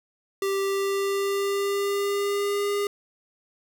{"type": "tone with pitch glide", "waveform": "square", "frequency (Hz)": [392, 406.5], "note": ["G4", "G#4"], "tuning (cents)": [0, -37], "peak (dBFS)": -24, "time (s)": [0.42, 2.87], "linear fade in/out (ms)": 2, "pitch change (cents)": 63, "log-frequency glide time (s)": [0.61, 2.71], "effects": []}